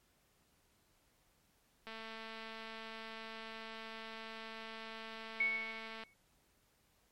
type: click train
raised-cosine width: 0.3 ms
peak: -32 dBFS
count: 930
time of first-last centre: 1.87-6.036 s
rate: 223 Hz
type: tone with exponential decay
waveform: sine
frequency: 2217 Hz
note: C#7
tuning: in tune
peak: -28 dBFS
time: 5.4-6.14 s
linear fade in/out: 5 ms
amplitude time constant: 160 ms
effects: pink hiss -73 dBFS RMS until 7.11 s + MP3 64 kbps